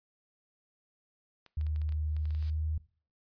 clicks, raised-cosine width 0.2 ms, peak -36 dBFS, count 12, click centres 1.463 / 1.612 / 1.667 / 1.761 / 1.817 / 1.891 / 1.923 / 2.166 / 2.255 / 2.307 / 2.349 / 2.426 s
sine tone with pitch glide, 76.6 to 77.98 Hz, D#2 to D#2, -27 to +4 cents, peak -29 dBFS, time 1.57-2.78 s, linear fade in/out 5 ms, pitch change +31 cents, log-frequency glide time 2.3-2.66 s
blue noise with exponential growth, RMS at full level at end -44 dBFS, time 1.99-2.5 s, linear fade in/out 0 ms, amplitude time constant 110 ms
effects noise-tail reverb RT60 0.4 s tail -19 dB re dry + resampled to 11025 Hz

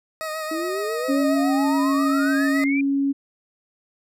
20% pulse tone with vibrato, 627 Hz, D#5, 13 cents sharp, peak -22 dBFS, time 0.21-2.64 s, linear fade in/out 0 ms, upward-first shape sine, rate 7.3 Hz, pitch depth 32 cents each way
sine exponential sweep, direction up, 311.1 to 2410 Hz, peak -25 dBFS, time 0.51-2.81 s, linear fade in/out 5 ms
sine tone, 277.2 Hz, C#4, in tune, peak -18 dBFS, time 1.08-3.13 s, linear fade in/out 20 ms
effects none

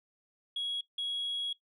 sine tone bursts at uneven times, 3322 Hz, G#7, in tune, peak -30 dBFS, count 2, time 0.56-0.81 / 0.98-1.53 s, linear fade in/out 5 ms, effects noise-tail reverb RT60 0.1 s tail -17 dB re dry + tanh soft clip ceiling -29 dBFS

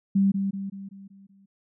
sine tone with echo, 196 Hz, G3, in tune, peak -17 dBFS, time 0.15-0.32 s, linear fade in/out 10 ms, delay 190 ms, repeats 6, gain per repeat -6 dB, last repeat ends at 1.46 s, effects none

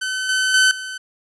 sawtooth tone with level steps, 1522 Hz, F#6, 48 cents sharp, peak -18 / -13 / -8 / -24 dBFS, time 0.01-0.98 s, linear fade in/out 10 ms, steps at 0.29 / 0.54 / 0.71 s, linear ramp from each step 2 ms, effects resampled to 24000 Hz

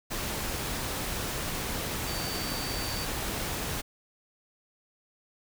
sine tone in noise, 4590 Hz, D8, 40 cents flat, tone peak -38 dBFS, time 2.06-3.06 s, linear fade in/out 20 ms, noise pink, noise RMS -33 dBFS, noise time 0.1-3.82 s, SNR -8 dB, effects none

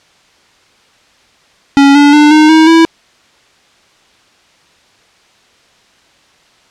square tone with pitch steps, 279 / 288.2 / 297.6 / 307.4 / 317.5 / 328 Hz, C#4 / D4 / D4 / D#4 / D#4 / E4, +11 / -33 / +23 / -21 / +35 / -9 cents, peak -3 dBFS, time 1.77-2.85 s, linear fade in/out 0 ms, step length 180 ms, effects white hiss -48 dBFS RMS until 6.7 s + low-pass 5000 Hz 12 dB/octave

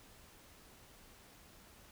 silence, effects pink hiss -60 dBFS RMS until 1.91 s

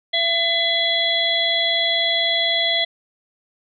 harmonic tone, 672 Hz, E5, 33 cents sharp, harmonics 1 / 3 / 5 / 6, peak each -25 / -23 / -19 / -26 dBFS, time 0.13-2.85 s, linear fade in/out 10 ms, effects none

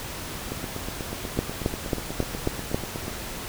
two click trains, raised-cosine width 2 ms, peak -18 / -9 dBFS, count 22 / 6, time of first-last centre 0.52-3.081 / 1.39-2.745 s, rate 8.2 / 3.69 Hz, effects pink hiss -35 dBFS RMS until 3.48 s

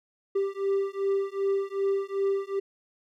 triangle beating tone pair, 392 / 394.6 Hz, G4 / G4, 0 / +11 cents, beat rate 2.6 Hz, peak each -26 dBFS, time 0.35-2.6 s, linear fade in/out 10 ms, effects none

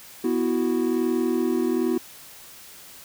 triangle chord, B suspended fourth, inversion none, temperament just, 246.9 / 329.3 / 370.4 Hz, B3 / E4 / F#4, 0 / -2 / +2 cents, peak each -23 dBFS, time 0.24-1.98 s, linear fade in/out 5 ms, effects white hiss -45 dBFS RMS until 3.04 s

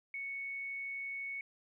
sine tone, 2217 Hz, C#7, in tune, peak -38 dBFS, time 0.14-1.41 s, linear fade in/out 2 ms, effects 13-bit

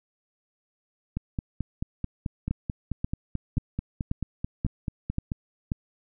two click trains, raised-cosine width 5 ms, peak -16 / -14 dBFS, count 20 / 7, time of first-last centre 1.17-5.318 / 2.51-5.719 s, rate 4.58 / 1.87 Hz, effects none

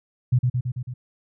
sine tone with echo, 124.6 Hz, B2, 16 cents sharp, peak -14 dBFS, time 0.32-0.39 s, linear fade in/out 10 ms, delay 110 ms, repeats 5, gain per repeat -3 dB, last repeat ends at 0.94 s, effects none

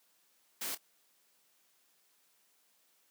white noise with echo, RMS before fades -38 dBFS, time 0.61-0.75 s, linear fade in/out 5 ms, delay 27 ms, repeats 1, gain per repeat -14 dB, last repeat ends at 0.777 s, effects white hiss -71 dBFS RMS until 3.1 s + high-pass 200 Hz 12 dB/octave

